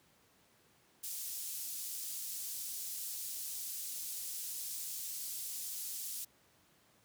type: band-pass noise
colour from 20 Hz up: white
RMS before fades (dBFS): -42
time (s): 1.03-6.25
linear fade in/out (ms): 10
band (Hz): 5700 to 16000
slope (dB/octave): 12
effects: pink hiss -68 dBFS RMS until 7.04 s + high-pass 100 Hz 12 dB/octave